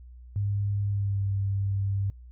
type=tone with pitch glide; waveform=sine; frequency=101.2 to 98.72 Hz; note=G#2 to G2; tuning=-44 to +13 cents; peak=-25 dBFS; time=0.36-2.1 s; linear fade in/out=0 ms; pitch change=-43 cents; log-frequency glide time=0.89-1.24 s; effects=noise-tail reverb RT60 0.1 s tail -19 dB re dry + added 61 Hz sine -44 dBFS peak until 2.31 s